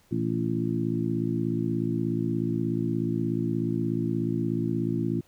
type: harmonic tone with a mistuned harmonic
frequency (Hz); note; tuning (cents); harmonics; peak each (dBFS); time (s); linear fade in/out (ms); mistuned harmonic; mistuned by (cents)
56.7; A#1; -47; 2 / 3 / 4 / 5 / 6; -31 / -31 / -31 / -31 / -31; 0.11-5.21; 10; 2; +78
effects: pink hiss -62 dBFS RMS until 5.27 s